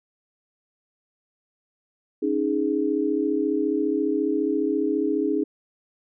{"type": "chord", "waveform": "sine", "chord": "C# suspended second", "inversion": "none", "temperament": "just", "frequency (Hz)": [277.2, 311.8, 415.8], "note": ["C#4", "D#4", "G#4"], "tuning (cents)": [0, 4, 2], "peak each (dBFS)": [-26, -24, -25], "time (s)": [2.22, 5.44], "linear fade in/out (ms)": 10, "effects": []}